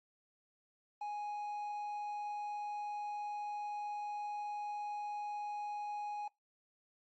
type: tone with quantisation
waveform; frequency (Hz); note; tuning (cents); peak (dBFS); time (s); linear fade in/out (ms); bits
triangle; 830.6; G#5; 0; -36; 1.01-6.28; 5; 11
effects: noise-tail reverb RT60 0.2 s tail -24 dB re dry + MP3 32 kbps